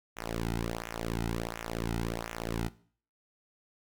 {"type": "tone with flanger", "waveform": "sawtooth", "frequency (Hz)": 56.9, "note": "A#1", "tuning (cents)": -41, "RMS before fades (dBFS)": -35, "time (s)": [0.16, 2.69], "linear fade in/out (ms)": 20, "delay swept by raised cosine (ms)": [0.21, 1.81], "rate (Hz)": 1.4, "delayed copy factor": -0.95, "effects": ["noise-tail reverb RT60 0.5 s tail -19 dB re dry"]}